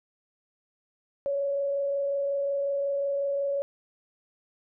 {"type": "tone with frequency modulation", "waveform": "sine", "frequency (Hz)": 560, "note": "C#5", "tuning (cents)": 18, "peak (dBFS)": -25, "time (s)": [1.26, 3.62], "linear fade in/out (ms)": 0, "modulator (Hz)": 25.5, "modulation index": 0.24, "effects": []}